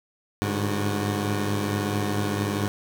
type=tone cluster; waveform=15% pulse; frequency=101.5 / 106 / 145.7 / 364.8 Hz; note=G#2 / G#2 / D3 / F#4; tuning=-39 / +36 / -13 / -24 cents; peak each=-19 / -27 / -28 / -27 dBFS; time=0.42-2.68 s; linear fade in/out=0 ms; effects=none